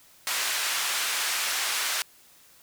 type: band-pass noise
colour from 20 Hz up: pink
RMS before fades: -28 dBFS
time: 0.27-2.02 s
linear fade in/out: 0 ms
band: 1400 to 12000 Hz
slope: 12 dB/octave
effects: white hiss -56 dBFS RMS until 2.62 s